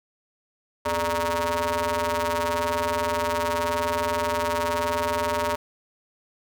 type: ring-modulated tone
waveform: sawtooth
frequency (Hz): 171.9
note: F3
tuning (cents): -27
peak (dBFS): -16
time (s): 0.85-5.56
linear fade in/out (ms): 10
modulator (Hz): 764
effects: none